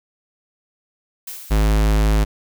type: noise with exponential decay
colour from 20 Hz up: blue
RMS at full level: -30 dBFS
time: 1.27-2.15 s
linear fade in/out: 5 ms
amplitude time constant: 190 ms
type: tone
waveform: square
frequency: 52.8 Hz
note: G#1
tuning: 29 cents sharp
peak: -14 dBFS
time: 1.5-2.25 s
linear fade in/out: 20 ms
effects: none